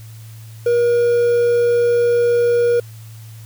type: tone with quantisation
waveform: triangle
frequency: 477.2 Hz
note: A#4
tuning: 41 cents sharp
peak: -10 dBFS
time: 0.66-2.8 s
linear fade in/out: 5 ms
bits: 6
effects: added 111 Hz sine -34 dBFS peak until 3.45 s + white hiss -47 dBFS RMS until 3.45 s